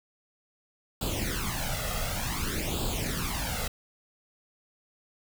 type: noise with flanger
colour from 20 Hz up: pink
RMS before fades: -31 dBFS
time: 1.01-3.68 s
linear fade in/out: 5 ms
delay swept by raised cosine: 0.25 to 1.55 ms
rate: 0.55 Hz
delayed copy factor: +0.8
effects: none